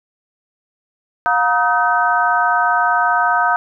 sine tone cluster, 712 / 947 / 1261 / 1533 Hz, F5 / A#5 / D#6 / G6, +33 / +27 / +23 / -39 cents, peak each -18 dBFS, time 1.26-3.56 s, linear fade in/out 0 ms, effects none

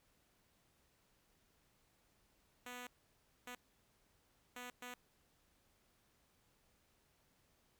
5% pulse tone bursts at uneven times, 246.9 Hz, B3, in tune, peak -36 dBFS, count 4, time 2.66-2.87 / 3.47-3.55 / 4.56-4.7 / 4.82-4.94 s, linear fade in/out 2 ms, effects pink hiss -75 dBFS RMS until 7.79 s

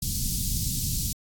pink band-stop noise, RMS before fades -28 dBFS, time 0.02-1.13 s, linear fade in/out 5 ms, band 190 to 4600 Hz, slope 24 dB/octave, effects AAC 64 kbps

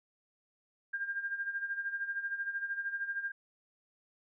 sine tone with tremolo, 1603 Hz, G6, 38 cents sharp, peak -31 dBFS, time 0.93-3.32 s, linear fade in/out 10 ms, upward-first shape sine, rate 13 Hz, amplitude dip 70%, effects none

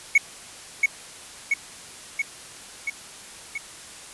triangle tone with echo, 2217 Hz, C#7, in tune, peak -10 dBFS, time 0.15-0.18 s, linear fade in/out 5 ms, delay 680 ms, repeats 5, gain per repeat -3 dB, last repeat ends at 3.58 s, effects white hiss -42 dBFS RMS until 4.13 s + resampled to 24000 Hz

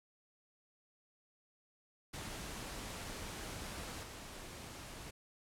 pink noise with level steps, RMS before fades -45 / -49 dBFS, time 2.13-5.11 s, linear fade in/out 10 ms, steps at 4.03 s, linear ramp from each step 2 ms, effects low-pass 11000 Hz 12 dB/octave

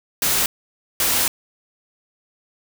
white noise bursts at uneven times, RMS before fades -19 dBFS, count 2, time 0.22-0.46 / 1-1.28 s, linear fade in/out 2 ms, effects none

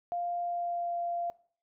sine tone with pitch glide, 698.5 to 691.7 Hz, F5 to F5, 0 to -17 cents, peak -30 dBFS, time 0.12-1.3 s, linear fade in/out 0 ms, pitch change -17 cents, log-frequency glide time 0.41-0.97 s, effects noise-tail reverb RT60 0.5 s tail -22 dB re dry

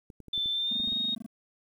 clicks, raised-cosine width 3 ms, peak -33 dBFS, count 8, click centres 0.102 / 0.203 / 0.283 / 0.378 / 0.459 / 0.801 / 0.875 / 0.923 s
sine tone with pitch glide, 3537 to 3728 Hz, A7 to A#7, +8 to -1 cents, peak -27 dBFS, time 0.33-1.15 s, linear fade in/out 5 ms, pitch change +91 cents, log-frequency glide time 0.51-0.92 s
triangle tone bursts, 224.7 Hz, A3, 37 cents sharp, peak -33 dBFS, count 14, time 0.71-1.264 s, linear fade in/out 5 ms, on 21 ms, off 20 ms
effects 10-bit

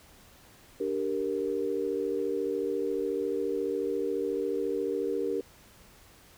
sine chord, G minor, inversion second, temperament equal, 293.7 / 392 / 466.2 Hz, D4 / G4 / Bb4, 0 / 0 / 0 cents, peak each -35 / -31 / -31 dBFS, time 0.8-5.41 s, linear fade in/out 5 ms, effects pink hiss -56 dBFS RMS until 6.37 s

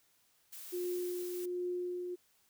blue noise, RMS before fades -48 dBFS, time 0.52-1.46 s, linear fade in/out 10 ms
sine tone with tremolo, 357.3 Hz, F4, 40 cents sharp, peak -33 dBFS, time 0.72-2.16 s, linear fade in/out 20 ms, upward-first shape triangle, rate 1.3 Hz, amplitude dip 40%
effects white hiss -71 dBFS RMS until 2.49 s

